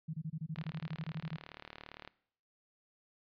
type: tone bursts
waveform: sine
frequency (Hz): 157.7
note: D#3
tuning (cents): +24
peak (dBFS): -36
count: 16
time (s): 0.08-1.367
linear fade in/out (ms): 10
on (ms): 57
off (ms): 25
type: click train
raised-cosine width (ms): 0.3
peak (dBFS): -30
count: 58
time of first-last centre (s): 0.56-2.076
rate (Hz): 37.6
effects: noise-tail reverb RT60 0.7 s tail -22 dB re dry + resampled to 11025 Hz